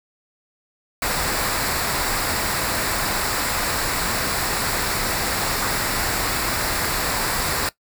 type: noise with comb filter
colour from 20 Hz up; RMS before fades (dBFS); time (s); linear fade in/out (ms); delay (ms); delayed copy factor
pink; -23; 1.02-7.69; 2; 0.32; -0.5
effects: noise-tail reverb RT60 0.1 s tail -18 dB re dry